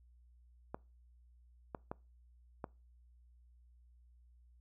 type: clicks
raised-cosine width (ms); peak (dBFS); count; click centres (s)
1; -26; 4; 0.745 / 1.748 / 1.915 / 2.642
effects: noise-tail reverb RT60 0.3 s tail -24 dB re dry + added 60 Hz sine -61 dBFS peak until 4.6 s